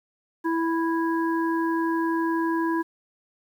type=harmonic tone; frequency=329.6 Hz; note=E4; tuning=in tune; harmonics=1 / 3 / 5; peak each=-23 / -28 / -33 dBFS; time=0.44-2.83 s; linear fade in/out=20 ms; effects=9-bit